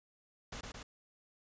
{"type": "noise with echo", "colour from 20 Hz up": "pink", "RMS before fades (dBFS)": -44, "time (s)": [0.52, 0.61], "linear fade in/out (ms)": 5, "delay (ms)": 110, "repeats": 2, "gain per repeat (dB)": -2, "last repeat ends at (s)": 0.83, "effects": ["resampled to 16000 Hz"]}